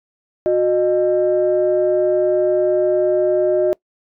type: tone pair together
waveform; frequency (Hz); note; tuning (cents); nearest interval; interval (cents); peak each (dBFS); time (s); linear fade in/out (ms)
sine; 364.3 / 613; F#4 / D#5; -27 / -26; major sixth; 901; -15; 0.46-3.73; 0
effects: noise-tail reverb RT60 0.1 s tail -24 dB re dry + tanh soft clip ceiling -7 dBFS